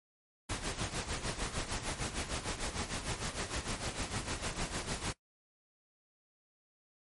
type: noise with tremolo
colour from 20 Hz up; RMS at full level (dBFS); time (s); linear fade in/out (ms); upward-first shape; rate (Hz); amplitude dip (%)
pink; -35; 0.49-5.13; 10; sine; 6.6; 70
effects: noise-tail reverb RT60 0.1 s tail -18 dB re dry + MP3 48 kbps